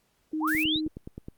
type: tone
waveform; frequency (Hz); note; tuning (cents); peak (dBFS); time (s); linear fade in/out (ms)
sine; 311.1; D#4; 0; -27; 0.33-0.88; 5
type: linear sweep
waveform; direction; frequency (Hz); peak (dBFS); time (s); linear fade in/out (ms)
sine; up; 659.3 to 4146; -25; 0.4-0.81; 50
type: noise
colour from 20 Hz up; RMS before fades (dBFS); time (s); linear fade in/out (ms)
blue; -38; 0.47-0.64; 10
type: click train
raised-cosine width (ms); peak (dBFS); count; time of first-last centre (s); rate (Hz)
3; -25; 8; 0.55-1.285; 9.53
effects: pink hiss -70 dBFS RMS until 1.37 s + Opus 48 kbps